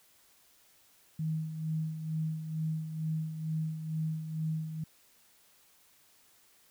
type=tone with tremolo; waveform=sine; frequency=158.1 Hz; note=D#3; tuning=28 cents sharp; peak=-29 dBFS; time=1.19-4.84 s; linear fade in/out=5 ms; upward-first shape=sine; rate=2.2 Hz; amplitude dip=60%; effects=white hiss -64 dBFS RMS until 6.7 s